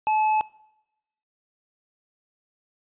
triangle tone with tanh clipping, 862 Hz, A5, 36 cents flat, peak -21 dBFS, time 0.07-0.41 s, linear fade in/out 0 ms, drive 13 dB, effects noise-tail reverb RT60 0.9 s tail -22 dB re dry + resampled to 8000 Hz

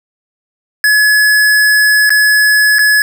square tone with dropouts, 1700 Hz, G#6, 40 cents sharp, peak -7 dBFS, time 0.84-3.02 s, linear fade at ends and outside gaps 1 ms, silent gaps 2.094-2.104 / 2.785-2.791 s, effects none

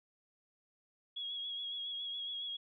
sine tone with vibrato, 3322 Hz, G#7, in tune, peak -38 dBFS, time 1.16-2.57 s, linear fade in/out 10 ms, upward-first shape sine, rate 7.2 Hz, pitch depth 30 cents each way, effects none

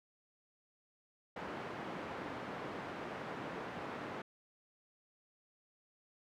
pink band-pass noise, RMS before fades -44 dBFS, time 1.36-4.22 s, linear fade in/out 5 ms, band 210 to 1700 Hz, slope 12 dB/octave, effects none

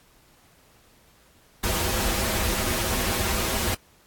pink noise with comb filter, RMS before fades -25 dBFS, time 1.63-3.75 s, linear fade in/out 10 ms, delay 6.9 ms, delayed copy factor -0.75, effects pink hiss -58 dBFS RMS until 4.06 s + AAC 64 kbps

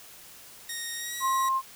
10% pulse tone with pitch glide, 1864.7 to 1919.3 Hz, A#6 to B6, 0 to -50 cents, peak -24 dBFS, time 0.69-1.49 s, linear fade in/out 5 ms, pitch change +50 cents, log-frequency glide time 0.96-1.15 s
sine tone, 1059 Hz, C6, 21 cents sharp, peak -23 dBFS, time 1.2-1.62 s, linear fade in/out 50 ms
effects white hiss -49 dBFS RMS until 1.75 s

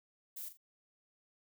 violet noise with echo, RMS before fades -44 dBFS, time 0.36-0.49 s, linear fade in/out 10 ms, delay 42 ms, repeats 2, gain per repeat -10 dB, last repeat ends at 0.574 s, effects none

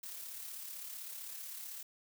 blue noise with amplitude modulation, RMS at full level -44 dBFS, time 0.03-1.83 s, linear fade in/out 5 ms, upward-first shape sine, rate 35.7 Hz, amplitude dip 40%, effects none

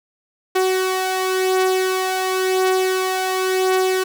sawtooth beating tone pair, 373.7 / 374.64 Hz, F#4 / F#4, +17 / +22 cents, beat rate 0.94 Hz, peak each -20 / -14 dBFS, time 0.55-4.04 s, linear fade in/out 10 ms, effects none

